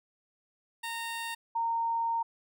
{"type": "tone pair in turn", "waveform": ["15% pulse", "sine"], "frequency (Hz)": [921, 921], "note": ["A#5", "A#5"], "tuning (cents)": [-21, -21], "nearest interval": "unison", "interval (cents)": 0, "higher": "neither", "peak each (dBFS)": [-28, -27], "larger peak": "second", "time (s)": [[0.83, 1.35], [1.55, 2.23]], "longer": "second", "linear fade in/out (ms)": 10, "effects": []}